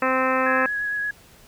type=harmonic tone; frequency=260 Hz; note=C4; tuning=11 cents flat; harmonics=1 / 2 / 3 / 4 / 5 / 6 / 7 / 8 / 9 / 10; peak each=-27 / -24 / -30 / -26 / -25 / -32 / -28 / -34 / -36 / -33 dBFS; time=0.02-0.66 s; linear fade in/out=2 ms
type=tone with vibrato; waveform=sine; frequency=1672 Hz; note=G#6; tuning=11 cents sharp; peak=-23 dBFS; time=0.46-1.11 s; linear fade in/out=5 ms; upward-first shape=triangle; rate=8.7 Hz; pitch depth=17 cents each way
effects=pink hiss -51 dBFS RMS until 1.47 s